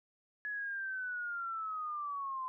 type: linear sweep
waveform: sine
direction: down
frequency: 1700 to 1024 Hz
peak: -36 dBFS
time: 0.45-2.48 s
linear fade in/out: 0 ms
effects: none